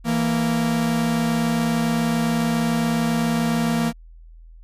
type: tone pair together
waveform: 45% pulse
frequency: 164.88 / 232.1 Hz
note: E3 / A#3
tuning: +1 / -7 cents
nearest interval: tritone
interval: 592 cents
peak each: -24 / -20 dBFS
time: 0.04-3.93 s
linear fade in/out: 50 ms
effects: added 41 Hz sine -41 dBFS peak until 4.63 s + resampled to 32000 Hz